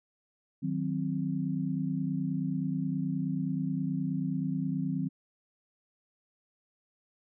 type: chord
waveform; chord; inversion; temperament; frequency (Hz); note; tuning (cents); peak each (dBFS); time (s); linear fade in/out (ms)
sine; C diminished; first; equal; 155.56 / 185 / 261.6; Eb3 / Gb3 / C4; 0 / 0 / 0; -33; 0.62-5.09; 20
effects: none